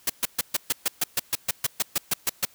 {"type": "noise bursts", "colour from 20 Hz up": "white", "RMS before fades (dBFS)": -23, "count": 16, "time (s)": [0.07, 2.452], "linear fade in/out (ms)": 5, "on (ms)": 27, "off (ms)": 130, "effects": ["white hiss -56 dBFS RMS until 2.54 s"]}